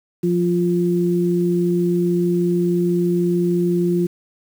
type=tone pair together; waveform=sine; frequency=175.51 / 349.2 Hz; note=F3 / F4; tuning=+9 / 0 cents; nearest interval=octave; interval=1191 cents; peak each=-18 dBFS; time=0.23-4.07 s; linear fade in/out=10 ms; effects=7-bit